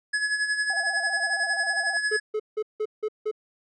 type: tone with tremolo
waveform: square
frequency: 1694 Hz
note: G#6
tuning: 34 cents sharp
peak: -22 dBFS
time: 0.13-2.2 s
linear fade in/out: 10 ms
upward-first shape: sine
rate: 11 Hz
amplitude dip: 60%
type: tone with vibrato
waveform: sine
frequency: 729 Hz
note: F#5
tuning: 26 cents flat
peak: -32 dBFS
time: 0.7-1.97 s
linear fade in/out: 0 ms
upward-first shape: square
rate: 15 Hz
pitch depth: 110 cents each way
type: tone bursts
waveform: triangle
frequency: 429.2 Hz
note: A4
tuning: 43 cents flat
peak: -22 dBFS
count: 6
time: 2.11-3.314 s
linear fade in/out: 10 ms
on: 59 ms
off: 170 ms
effects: resampled to 24000 Hz